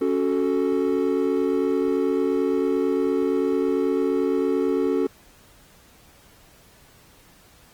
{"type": "chord", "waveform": "triangle", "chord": "F# minor", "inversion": "second", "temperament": "equal with one note detuned", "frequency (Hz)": [277.2, 371.1, 440], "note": ["C#4", "F#4", "A4"], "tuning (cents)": [0, 5, 0], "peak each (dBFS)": -22, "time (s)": [0.01, 5.07], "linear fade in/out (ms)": 5, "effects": ["pink hiss -53 dBFS RMS until 7.73 s", "Opus 24 kbps"]}